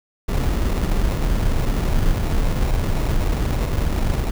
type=noise with sample-and-hold; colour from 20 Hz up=brown; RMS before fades=-19 dBFS; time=0.28-4.31 s; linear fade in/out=10 ms; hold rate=1575 Hz; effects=none